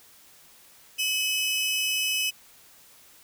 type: tone pair together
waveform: sawtooth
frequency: 2565 / 2987 Hz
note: E7 / F#7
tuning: -48 / +16 cents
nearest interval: minor third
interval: 264 cents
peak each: -24 dBFS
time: 0.98-2.31 s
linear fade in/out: 20 ms
effects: white hiss -54 dBFS RMS until 3.23 s